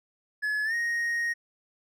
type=tone with pitch glide; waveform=triangle; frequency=1705 to 1870.1 Hz; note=G#6 to A#6; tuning=+45 to +5 cents; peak=-24 dBFS; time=0.42-1.34 s; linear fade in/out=20 ms; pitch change=+160 cents; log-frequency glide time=0.64-0.74 s; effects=none